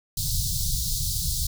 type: band-stop noise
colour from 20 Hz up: pink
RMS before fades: -26 dBFS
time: 0.17-1.47 s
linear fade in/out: 5 ms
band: 150 to 3900 Hz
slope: 48 dB/octave
effects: none